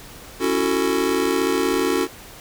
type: chord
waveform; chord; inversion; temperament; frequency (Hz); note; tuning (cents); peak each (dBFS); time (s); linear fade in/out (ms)
square; F# minor seventh; second; just; 277.5 / 333 / 370 / 444; C#4 / E4 / F#4 / A4; +2 / +18 / 0 / +16; -25 / -26 / -23 / -25; 0.39-2.08; 50
effects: pink hiss -41 dBFS RMS until 2.4 s